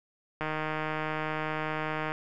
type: click train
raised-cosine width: 0.5 ms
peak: -17 dBFS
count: 266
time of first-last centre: 0.41-2.12 s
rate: 155 Hz
effects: none